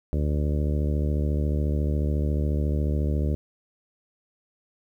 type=harmonic tone; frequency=74.1 Hz; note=D2; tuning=16 cents sharp; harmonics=1 / 2 / 3 / 4 / 5 / 6 / 7 / 8; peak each=-23 / -29 / -33 / -35 / -37 / -39 / -40 / -41 dBFS; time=0.13-3.35 s; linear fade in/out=0 ms; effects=10-bit